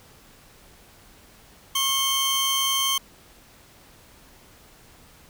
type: tone pair together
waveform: sawtooth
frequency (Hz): 1091 / 3132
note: C#6 / G7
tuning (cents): -28 / -2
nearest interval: octave + tritone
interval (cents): 1826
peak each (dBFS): -23 / -19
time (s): 1.75-2.98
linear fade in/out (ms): 5
effects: pink hiss -52 dBFS RMS until 5.29 s